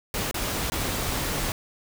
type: noise with dropouts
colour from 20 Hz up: pink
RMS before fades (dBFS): -28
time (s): 0.14-1.52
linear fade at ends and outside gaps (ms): 1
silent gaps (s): 0.312-0.343 / 0.7-0.72
effects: none